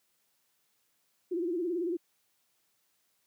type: tone with vibrato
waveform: sine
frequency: 346.3 Hz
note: F4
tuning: 15 cents flat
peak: -29 dBFS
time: 1.31-1.97 s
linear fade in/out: 10 ms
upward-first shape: sine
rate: 18 Hz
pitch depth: 110 cents each way
effects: white hiss -74 dBFS RMS until 3.26 s + high-pass 100 Hz 12 dB/octave